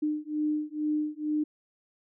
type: beating tone pair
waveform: sine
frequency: 301.6 / 303.8 Hz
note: D4 / D#4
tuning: +46 / -41 cents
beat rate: 2.2 Hz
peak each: -30 dBFS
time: 0.02-1.44 s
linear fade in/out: 10 ms
effects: none